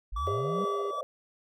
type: linear sweep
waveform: sine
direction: up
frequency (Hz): 41.2 to 203.3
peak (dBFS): -32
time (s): 0.12-0.65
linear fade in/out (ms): 10
type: tone with tremolo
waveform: triangle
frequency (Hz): 1151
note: D6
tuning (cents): -35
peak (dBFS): -28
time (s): 0.16-1.01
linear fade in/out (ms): 5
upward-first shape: sine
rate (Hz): 2.5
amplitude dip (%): 45
type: tone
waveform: triangle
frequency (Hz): 403.7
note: G#4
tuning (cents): -49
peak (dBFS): -29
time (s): 0.27-0.91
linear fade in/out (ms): 5
type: band-pass noise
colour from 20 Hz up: white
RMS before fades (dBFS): -39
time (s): 0.27-1.03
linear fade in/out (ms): 0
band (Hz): 470 to 660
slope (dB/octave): 96
effects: none